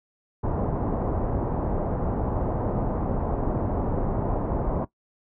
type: low-pass noise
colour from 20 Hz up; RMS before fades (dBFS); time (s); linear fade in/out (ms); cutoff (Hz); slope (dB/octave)
pink; -26; 0.43-4.85; 10; 900; 24
effects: noise-tail reverb RT60 0.1 s tail -17 dB re dry